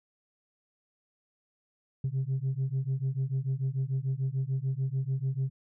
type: beating tone pair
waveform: sine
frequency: 130 / 136.8 Hz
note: C3 / C#3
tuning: -11 / -23 cents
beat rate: 6.8 Hz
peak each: -29 dBFS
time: 2.04-5.5 s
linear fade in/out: 5 ms
effects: tanh soft clip ceiling -24 dBFS